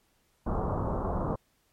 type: low-pass noise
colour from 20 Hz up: pink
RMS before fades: -30 dBFS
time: 0.46-1.36 s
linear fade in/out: 10 ms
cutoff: 1200 Hz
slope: 48 dB/octave
effects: pink hiss -70 dBFS RMS until 1.72 s + MP3 64 kbps